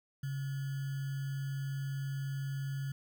sine tone with sample-and-hold, 137.2 Hz, C#3, 17 cents flat, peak -34 dBFS, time 0.23-2.92 s, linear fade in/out 5 ms, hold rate 1575 Hz, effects none

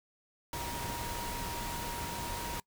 sine tone in noise, 945 Hz, A#5, 23 cents sharp, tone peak -40 dBFS, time 0.53-2.6 s, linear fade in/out 2 ms, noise pink, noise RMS -39 dBFS, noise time 0.53-2.6 s, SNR -4 dB, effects noise-tail reverb RT60 0.1 s tail -23 dB re dry

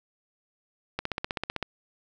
click train, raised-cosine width 0.3 ms, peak -13 dBFS, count 11, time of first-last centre 0.99-1.627 s, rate 15.7 Hz, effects none

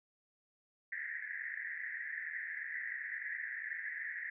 pink band-pass noise, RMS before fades -42 dBFS, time 0.92-4.3 s, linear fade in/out 5 ms, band 1700 to 2000 Hz, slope 96 dB/octave, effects none

